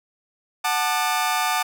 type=chord; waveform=sawtooth; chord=D major; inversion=first; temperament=equal with one note detuned; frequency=740 / 880 / 1200 Hz; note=F#5 / A5 / D6; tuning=0 / 0 / +37 cents; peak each=-21 dBFS; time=0.64-1.63 s; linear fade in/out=10 ms; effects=none